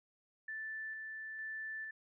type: tone with tremolo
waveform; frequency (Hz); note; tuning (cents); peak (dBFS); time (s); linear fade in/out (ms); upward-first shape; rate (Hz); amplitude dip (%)
sine; 1760; A6; 0; -40; 0.48-1.91; 5; square; 1.1; 25
effects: none